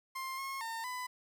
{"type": "tone with pitch steps", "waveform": "30% pulse", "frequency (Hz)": [1056, 1081, 909, 1001], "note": ["C6", "C#6", "A#5", "B5"], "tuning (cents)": [16, -44, -44, 23], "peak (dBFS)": -35, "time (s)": [0.15, 1.07], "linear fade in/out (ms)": 10, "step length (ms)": 230, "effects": ["12-bit"]}